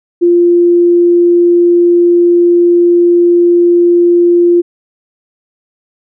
sine tone, 347.6 Hz, F4, 8 cents flat, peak -4 dBFS, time 0.21-4.62 s, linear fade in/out 20 ms, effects none

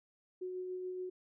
sine tone with tremolo, 367.1 Hz, F#4, 14 cents flat, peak -37 dBFS, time 0.41-1.1 s, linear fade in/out 10 ms, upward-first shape sine, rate 7 Hz, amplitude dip 25%, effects none

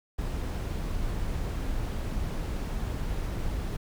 brown noise, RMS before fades -31 dBFS, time 0.18-3.77 s, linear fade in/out 10 ms, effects none

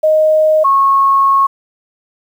sine tone pair in turn, 622.3 / 1095 Hz, D#5 / C#6, 0 / -22 cents, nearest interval minor seventh, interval 978 cents, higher second, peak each -7 dBFS, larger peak neither, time 0.03-0.64 / 0.64-1.47 s, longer second, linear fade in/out 10 ms, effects 7-bit

